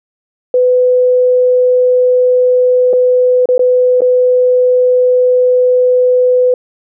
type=tone with dropouts; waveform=sine; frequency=501 Hz; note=B4; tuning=25 cents sharp; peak=-6 dBFS; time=0.54-6.54 s; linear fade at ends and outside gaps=2 ms; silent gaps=2.931-2.934 / 3.457-3.488 / 3.58-3.593 / 4.007-4.018 s; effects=none